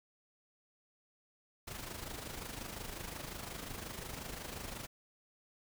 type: noise with amplitude modulation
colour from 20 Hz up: pink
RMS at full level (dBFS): -42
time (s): 1.67-4.87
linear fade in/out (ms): 10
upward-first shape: sine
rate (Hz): 25.6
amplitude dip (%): 60
effects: none